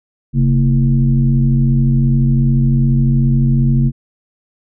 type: tone with frequency modulation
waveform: sine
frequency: 135.5 Hz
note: C#3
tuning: 39 cents flat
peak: -9 dBFS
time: 0.33-3.92 s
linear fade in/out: 50 ms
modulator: 94.2 Hz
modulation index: 0.92
effects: none